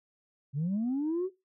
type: linear sweep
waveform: sine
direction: up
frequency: 131.7 to 385.4 Hz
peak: -26 dBFS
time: 0.53-1.3 s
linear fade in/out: 50 ms
effects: noise-tail reverb RT60 0.2 s tail -18 dB re dry + tanh soft clip ceiling -25 dBFS